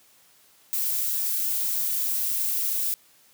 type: noise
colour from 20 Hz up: violet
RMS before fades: -26 dBFS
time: 0.73-2.94 s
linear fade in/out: 0 ms
effects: white hiss -58 dBFS RMS until 3.33 s + high-pass 80 Hz 12 dB/octave